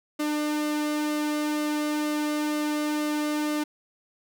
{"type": "tone with flanger", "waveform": "sawtooth", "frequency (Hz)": 300, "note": "D4", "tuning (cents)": 37, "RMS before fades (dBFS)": -27, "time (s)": [0.19, 3.64], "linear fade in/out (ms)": 10, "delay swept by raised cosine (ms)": [1.2, 2.16], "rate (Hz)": 2.1, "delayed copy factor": -0.5, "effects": []}